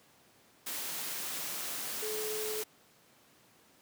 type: tone in noise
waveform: sine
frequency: 430.3 Hz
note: A4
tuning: 39 cents flat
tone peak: -36 dBFS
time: 2.02-2.63 s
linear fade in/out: 10 ms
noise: white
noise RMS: -38 dBFS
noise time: 0.66-2.64 s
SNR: -1 dB
effects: pink hiss -63 dBFS RMS until 3.81 s + high-pass 150 Hz 12 dB/octave